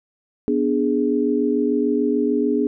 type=chord; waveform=sine; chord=G# diminished; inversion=first; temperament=equal; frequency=246.9 / 293.7 / 415.3 Hz; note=B3 / D4 / G#4; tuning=0 / 0 / 0 cents; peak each=-21 dBFS; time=0.48-2.67 s; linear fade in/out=0 ms; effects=none